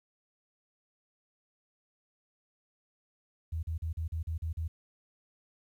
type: tone bursts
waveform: sine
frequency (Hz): 81.2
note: E2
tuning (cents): -26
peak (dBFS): -31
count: 8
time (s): 3.52-4.68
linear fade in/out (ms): 10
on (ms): 110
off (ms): 40
effects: 11-bit